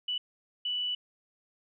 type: tone bursts at uneven times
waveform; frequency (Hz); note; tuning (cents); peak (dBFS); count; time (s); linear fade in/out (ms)
sine; 2964; F#7; +2; -29; 2; 0.08-0.18 / 0.65-0.95; 5
effects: none